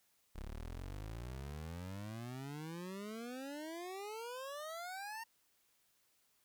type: exponential sweep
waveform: 25% pulse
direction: up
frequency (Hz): 32.94 to 925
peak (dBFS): -40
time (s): 0.35-5.24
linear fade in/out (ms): 10
effects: white hiss -75 dBFS RMS until 6.44 s